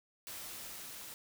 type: noise with level ramp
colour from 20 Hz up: white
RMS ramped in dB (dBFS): -45 to -48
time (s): 0.27-1.14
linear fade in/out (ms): 0
effects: none